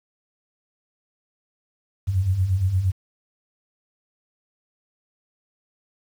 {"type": "beating tone pair", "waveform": "sine", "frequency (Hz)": [87.4, 96], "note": ["F2", "G2"], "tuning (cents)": [2, -36], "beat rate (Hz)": 8.6, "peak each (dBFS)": [-26, -19], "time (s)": [2.07, 2.92], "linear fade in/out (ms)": 20, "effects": ["8-bit"]}